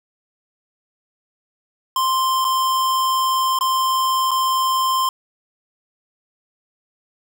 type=tone with dropouts; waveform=square; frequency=1046.5 Hz; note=C6; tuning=in tune; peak=-17 dBFS; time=1.96-5.09 s; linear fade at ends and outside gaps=2 ms; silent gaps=2.445-2.449 / 3.589-3.609 / 4.309-4.314 s; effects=none